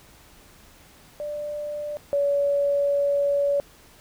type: tone pair in turn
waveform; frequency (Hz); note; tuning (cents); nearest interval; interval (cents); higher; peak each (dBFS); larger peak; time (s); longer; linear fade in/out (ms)
sine; 592 / 567.7; D5 / C#5; +14 / +41; minor second; 73; first; -28 / -19; second; 1.2-1.97 / 2.13-3.6; second; 0
effects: pink hiss -52 dBFS RMS until 4 s